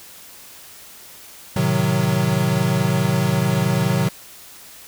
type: chord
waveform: square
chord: A diminished seventh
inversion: none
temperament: equal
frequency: 110 / 130.81 / 155.56 / 185 Hz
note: A2 / C3 / Eb3 / Gb3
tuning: 0 / 0 / 0 / 0 cents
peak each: -26 / -22 / -23 / -22 dBFS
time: 1.56-4.09 s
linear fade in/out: 5 ms
effects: white hiss -42 dBFS RMS until 4.87 s